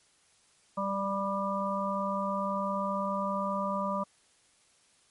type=harmonic tone with a mistuned harmonic; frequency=196.5 Hz; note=G3; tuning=4 cents sharp; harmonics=1 / 3 / 5 / 6; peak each=-34 / -34 / -34 / -34 dBFS; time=0.77-4.04 s; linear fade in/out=10 ms; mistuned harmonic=6; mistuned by=+20 cents; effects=white hiss -65 dBFS RMS until 5.1 s + MP3 48 kbps